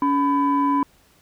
sine tone pair together, 282.2 / 1000 Hz, C#4 / B5, +31 / +21 cents, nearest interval octave + minor seventh, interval 2190 cents, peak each -18 dBFS, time 0.02-0.83 s, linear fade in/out 2 ms, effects tanh soft clip ceiling -12 dBFS + pink hiss -57 dBFS RMS until 1.21 s

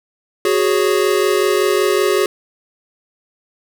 square chord, F# suspended second, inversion none, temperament equal, 370 / 415.3 / 554.4 Hz, F#4 / G#4 / C#5, 0 / 0 / 0 cents, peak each -17 / -17 / -23 dBFS, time 0.45-2.26 s, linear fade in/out 2 ms, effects none

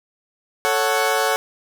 20% pulse chord, F# minor, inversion first, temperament equal, 440 / 554.4 / 740 Hz, A4 / C#5 / F#5, 0 / 0 / 0 cents, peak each -17 dBFS, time 0.65-1.36 s, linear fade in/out 0 ms, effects none

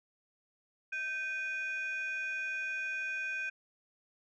sine tone pair together, 1554.1 / 2467 Hz, G6 / D#7, -15 / -15 cents, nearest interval minor sixth, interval 800 cents, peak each -35 / -35 dBFS, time 0.92-3.5 s, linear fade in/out 10 ms, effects tanh soft clip ceiling -30 dBFS

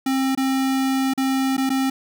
square tone with dropouts, 266.1 Hz, C4, 29 cents sharp, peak -19 dBFS, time 0.06-1.9 s, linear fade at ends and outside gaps 5 ms, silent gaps 0.351-0.374 / 1.137-1.176 / 1.568-1.578 / 1.694-1.701 s, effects none

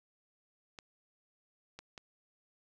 clicks, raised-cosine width 0.2 ms, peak -29 dBFS, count 3, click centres 0.788 / 1.79 / 1.978 s, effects none

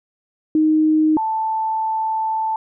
sine tone pair in turn, 311.1 / 881.6 Hz, D#4 / A5, 0 / +3 cents, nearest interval octave + tritone, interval 1803 cents, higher second, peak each -12 / -18 dBFS, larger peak first, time 0.55-1.17 / 1.17-2.56 s, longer second, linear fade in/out 2 ms, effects none

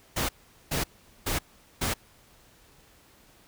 pink noise bursts, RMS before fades -28 dBFS, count 4, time 0.16-1.94 s, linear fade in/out 10 ms, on 130 ms, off 420 ms, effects pink hiss -58 dBFS RMS until 3.47 s

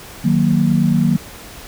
sine chord, D# minor, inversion none, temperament equal, 155.56 / 185 / 233.1 Hz, D#3 / F#3 / A#3, 0 / 0 / 0 cents, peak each -16 dBFS, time 0.24-1.17 s, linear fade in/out 10 ms, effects pink hiss -36 dBFS RMS until 1.67 s

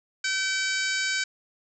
harmonic tone with a mistuned harmonic, 767 Hz, G5, 38 cents flat, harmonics 2 / 3 / 4 / 5 / 6 / 7 / 8 / 9 / 10, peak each -28 / -31 / -37 / -36 / -33 / -37 / -40 / -35 / -41 dBFS, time 0.24-1.24 s, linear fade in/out 5 ms, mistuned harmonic 7, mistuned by -15 cents, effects none

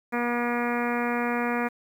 harmonic tone, 240 Hz, B3, 49 cents flat, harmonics 1 / 2 / 3 / 4 / 5 / 6 / 7 / 8 / 9 / 10, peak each -28 / -31 / -33 / -34 / -35 / -36 / -36 / -37 / -38 / -38 dBFS, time 0.12-1.69 s, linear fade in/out 20 ms, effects 9-bit

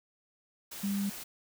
sine tone in noise, 200 Hz, G3, 35 cents sharp, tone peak -29 dBFS, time 0.83-1.1 s, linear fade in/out 10 ms, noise white, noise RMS -43 dBFS, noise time 0.71-1.24 s, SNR +11 dB, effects none

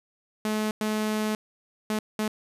sawtooth tone bursts at uneven times, 214.7 Hz, A3, 42 cents flat, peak -21 dBFS, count 4, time 0.45-0.71 / 0.81-1.35 / 1.9-1.99 / 2.19-2.28 s, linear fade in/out 2 ms, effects resampled to 32000 Hz + 9-bit

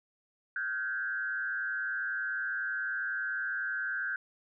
sine tone with frequency modulation, 1547 Hz, G6, 23 cents flat, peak -31 dBFS, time 0.56-4.16 s, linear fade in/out 2 ms, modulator 110 Hz, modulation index 0.97, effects none

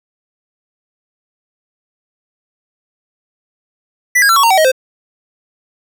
square tone with pitch steps, 1975.5 / 1632.7 / 1349.3 / 1115.1 / 921.6 / 761.7 / 629.5 / 520.2 Hz, B6 / G#6 / E6 / C#6 / A#5 / G5 / D#5 / C5, 0 / -30 / +40 / +10 / -20 / -50 / +20 / -10 cents, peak -8 dBFS, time 4.15-4.718 s, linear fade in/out 10 ms, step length 71 ms, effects none

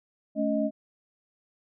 sine tone cluster, 218.4 / 281.5 / 623 Hz, A3 / C#4 / D#5, -13 / +27 / +2 cents, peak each -28 dBFS, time 0.35-0.71 s, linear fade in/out 50 ms, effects none

